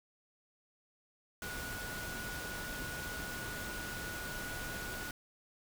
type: tone in noise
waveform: sine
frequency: 1458 Hz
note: F#6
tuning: 26 cents flat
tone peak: -43 dBFS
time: 1.42-5.11 s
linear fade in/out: 2 ms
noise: pink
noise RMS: -43 dBFS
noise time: 1.42-5.11 s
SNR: -3 dB
effects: none